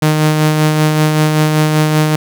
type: tone with tremolo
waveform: sawtooth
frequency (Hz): 154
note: D#3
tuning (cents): -17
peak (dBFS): -4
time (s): 0.02-2.16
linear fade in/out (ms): 5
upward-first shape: sine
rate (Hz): 5.2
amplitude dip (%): 35
effects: none